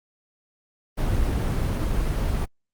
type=noise; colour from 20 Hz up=brown; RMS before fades=-23 dBFS; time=0.97-2.46 s; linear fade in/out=20 ms; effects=Opus 24 kbps